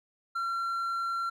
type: tone with hard clipping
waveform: sine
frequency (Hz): 1365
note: F6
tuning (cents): -40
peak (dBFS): -30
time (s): 0.35-1.3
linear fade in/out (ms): 10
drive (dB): 3
effects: none